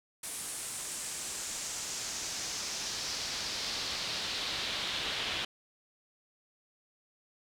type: noise with band-pass filter sweep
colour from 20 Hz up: brown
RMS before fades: -37 dBFS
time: 0.23-5.45 s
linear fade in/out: 5 ms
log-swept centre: 9600 to 3300 Hz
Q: 2.2
effects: none